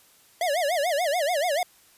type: tone with vibrato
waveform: square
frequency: 639 Hz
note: D#5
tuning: 46 cents sharp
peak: -23 dBFS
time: 0.41-1.63 s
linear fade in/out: 2 ms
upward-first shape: sine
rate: 6.9 Hz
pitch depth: 240 cents each way
effects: white hiss -57 dBFS RMS until 1.97 s + resampled to 32000 Hz